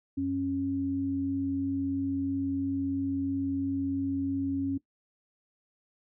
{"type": "tone pair together", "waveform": "sine", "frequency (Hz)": [92.5, 274.5], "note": ["F#2", "C#4"], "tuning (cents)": [0, -17], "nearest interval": "octave + perfect fifth", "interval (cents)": 1883, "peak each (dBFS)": [-38, -27], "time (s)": [0.17, 4.78], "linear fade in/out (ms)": 10, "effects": ["noise-tail reverb RT60 0.1 s tail -17 dB re dry"]}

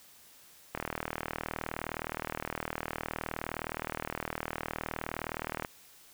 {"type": "click train", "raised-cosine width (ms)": 0.5, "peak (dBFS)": -18, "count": 194, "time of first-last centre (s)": [0.75, 5.648], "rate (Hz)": 39.4, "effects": ["white hiss -57 dBFS RMS until 6.13 s"]}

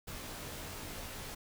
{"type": "noise with comb filter", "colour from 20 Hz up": "pink", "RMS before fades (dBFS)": -44, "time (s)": [0.07, 1.35], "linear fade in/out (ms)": 10, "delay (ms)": 18, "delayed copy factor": -1, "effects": []}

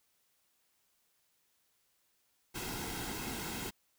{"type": "noise with comb filter", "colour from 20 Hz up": "pink", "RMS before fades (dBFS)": -40, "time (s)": [2.54, 3.71], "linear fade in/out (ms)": 20, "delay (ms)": 1.7, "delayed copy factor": -0.6, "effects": ["white hiss -75 dBFS RMS until 3.98 s"]}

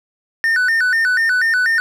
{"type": "tone with vibrato", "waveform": "triangle", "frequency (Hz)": 1647, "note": "G#6", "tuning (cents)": -15, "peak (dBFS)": -11, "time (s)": [0.44, 1.8], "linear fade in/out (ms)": 0, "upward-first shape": "square", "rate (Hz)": 4.1, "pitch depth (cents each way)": 170, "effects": []}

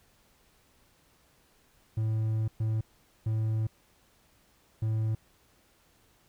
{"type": "tone bursts at uneven times", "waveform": "triangle", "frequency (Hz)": 110, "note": "A2", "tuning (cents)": 0, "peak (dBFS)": -24, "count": 4, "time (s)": [[1.97, 2.48], [2.6, 2.81], [3.26, 3.67], [4.82, 5.15]], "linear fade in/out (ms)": 5, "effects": ["pink hiss -65 dBFS RMS until 6.28 s"]}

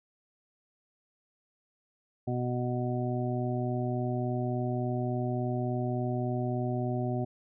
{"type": "harmonic tone", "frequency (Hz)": 123.47, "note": "B2", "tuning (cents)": 0, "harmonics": [1, 2, 3, 5, 6], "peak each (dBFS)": [-31, -34, -36, -38, -39], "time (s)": [2.27, 7.25], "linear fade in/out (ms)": 10, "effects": []}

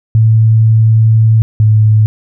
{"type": "tone pair in turn", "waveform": "sine", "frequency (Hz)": [111.1, 108.06], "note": ["A2", "A2"], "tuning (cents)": [17, -31], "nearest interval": "unison", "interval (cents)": 48, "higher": "first", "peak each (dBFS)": -4, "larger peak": "neither", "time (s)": [[0.15, 1.42], [1.6, 2.06]], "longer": "first", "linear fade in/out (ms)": 0, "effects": []}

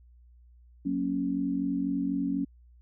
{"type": "chord", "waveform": "sine", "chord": "F# major", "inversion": "none", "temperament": "equal", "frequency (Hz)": [185, 233.1, 277.2], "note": ["F#3", "A#3", "C#4"], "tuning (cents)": [0, 0, 0], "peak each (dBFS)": [-33, -34, -28], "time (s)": [0.85, 2.45], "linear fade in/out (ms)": 10, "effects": ["added 60 Hz sine -53 dBFS peak until 2.81 s"]}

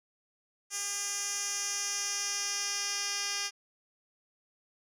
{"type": "tone with band-pass filter sweep", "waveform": "10% pulse", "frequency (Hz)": 403.2, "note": "G4", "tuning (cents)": 49, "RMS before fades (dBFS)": -34, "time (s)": [0.7, 3.51], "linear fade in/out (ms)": 50, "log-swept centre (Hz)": [7300, 4800], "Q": 2.4, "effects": []}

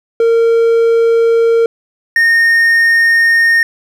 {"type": "tone pair in turn", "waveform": "triangle", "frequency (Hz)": [460, 1840], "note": ["A#4", "A#6"], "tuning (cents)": [-23, -23], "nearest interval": "2 octaves", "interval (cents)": 2400, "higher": "second", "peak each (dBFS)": -5, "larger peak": "neither", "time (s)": [[0.2, 1.66], [2.16, 3.63]], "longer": "second", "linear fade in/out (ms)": 2, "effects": []}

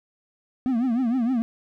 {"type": "tone with vibrato", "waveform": "triangle", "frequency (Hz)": 244.1, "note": "B3", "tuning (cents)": -20, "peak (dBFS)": -18, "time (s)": [0.66, 1.42], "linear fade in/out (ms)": 0, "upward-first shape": "triangle", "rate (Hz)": 6.5, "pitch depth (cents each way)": 180, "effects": []}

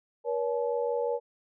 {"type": "tone cluster", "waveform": "sine", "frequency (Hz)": [478.5, 564, 859], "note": ["A#4", "C#5", "A5"], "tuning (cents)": [45, 30, -42], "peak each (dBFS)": [-28, -32, -36], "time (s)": [0.24, 1.2], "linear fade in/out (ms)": 50, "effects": []}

